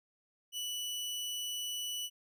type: tone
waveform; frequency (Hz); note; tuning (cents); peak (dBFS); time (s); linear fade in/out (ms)
sawtooth; 2960; F#7; 0; -33; 0.52-2.1; 50
effects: none